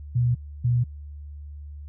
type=tone pair in turn; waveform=sine; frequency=121.7 / 121.7 Hz; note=B2 / B2; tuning=-25 / -25 cents; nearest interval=unison; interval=0 cents; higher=neither; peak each=-18 / -18 dBFS; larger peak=neither; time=0.15-0.35 / 0.64-0.84 s; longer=neither; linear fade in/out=10 ms; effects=added 73 Hz sine -36 dBFS peak until 1.88 s